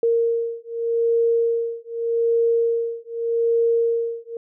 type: beating tone pair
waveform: sine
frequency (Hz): 463 / 463.83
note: A#4 / A#4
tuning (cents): -12 / -9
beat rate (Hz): 0.83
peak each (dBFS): -21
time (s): 0.03-4.37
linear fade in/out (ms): 2
effects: none